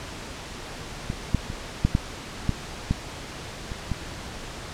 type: clicks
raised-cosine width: 5 ms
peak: -15 / -7 / -19 / -6 / -7 / -9 / -9 / -20 / -14 dBFS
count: 9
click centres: 1.101 / 1.347 / 1.501 / 1.85 / 1.951 / 2.493 / 2.91 / 3.718 / 3.917 s
effects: pink hiss -37 dBFS RMS until 4.73 s + low-pass 7000 Hz 12 dB/octave